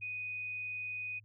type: tone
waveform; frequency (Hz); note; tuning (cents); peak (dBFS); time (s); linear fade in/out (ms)
sine; 2489; D#7; 0; -37; 0.01-1.2; 20
effects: added 106 Hz sine -58 dBFS peak until 1.24 s